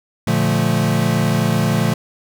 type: chord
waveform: square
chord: Bb major seventh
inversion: none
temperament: equal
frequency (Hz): 116.54 / 146.83 / 174.61 / 220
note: Bb2 / D3 / F3 / A3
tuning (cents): 0 / 0 / 0 / 0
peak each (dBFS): -21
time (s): 0.27-1.94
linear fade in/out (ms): 5
effects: none